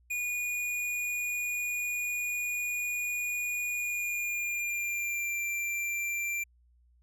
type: tone with pitch glide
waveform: square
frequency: 2448 to 2362 Hz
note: D#7 to D7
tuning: -29 to +9 cents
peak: -31 dBFS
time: 0.1-6.44 s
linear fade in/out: 10 ms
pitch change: -62 cents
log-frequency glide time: 3.69-5.42 s
effects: added 60 Hz sine -61 dBFS peak until 7.02 s